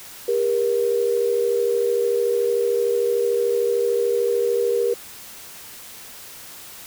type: tone pair together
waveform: sine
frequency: 401.5 / 474.9 Hz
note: G4 / A#4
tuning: +41 / +32 cents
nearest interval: minor third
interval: 291 cents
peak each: -22 / -19 dBFS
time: 0.28-4.94 s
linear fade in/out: 5 ms
effects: white hiss -40 dBFS RMS until 6.86 s